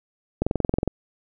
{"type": "click train", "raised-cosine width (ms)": 2, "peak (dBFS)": -8, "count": 11, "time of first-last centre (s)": [0.42, 0.877], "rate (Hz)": 21.9, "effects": []}